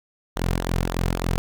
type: tone with flanger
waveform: sawtooth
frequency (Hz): 43.65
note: F1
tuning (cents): 0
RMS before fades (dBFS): -24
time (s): 0.36-1.38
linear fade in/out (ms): 0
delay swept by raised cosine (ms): 0.36 to 3.56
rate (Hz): 3.6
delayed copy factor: -0.6
effects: none